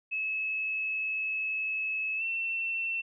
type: tone with pitch glide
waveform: sine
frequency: 2589 to 2694 Hz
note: E7 to E7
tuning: -32 to +37 cents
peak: -29 dBFS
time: 0.11-3.02 s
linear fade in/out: 20 ms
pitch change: +69 cents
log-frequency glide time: 2.17-2.23 s
effects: none